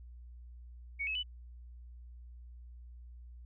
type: tone with pitch steps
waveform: sine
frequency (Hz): 2233 / 2580 / 2981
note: C#7 / E7 / F#7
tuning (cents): +12 / -38 / +12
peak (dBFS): -33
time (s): 0.99-1.233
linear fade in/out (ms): 20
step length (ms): 81
effects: added 60 Hz sine -48 dBFS peak until 3.45 s